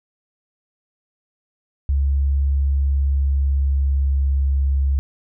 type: tone with pitch glide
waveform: sine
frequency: 69.3 to 68.54 Hz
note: C#2 to C#2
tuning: 0 to -19 cents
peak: -15 dBFS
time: 1.89-4.99 s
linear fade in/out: 0 ms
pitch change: -19 cents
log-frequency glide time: 2.64-4.31 s
effects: none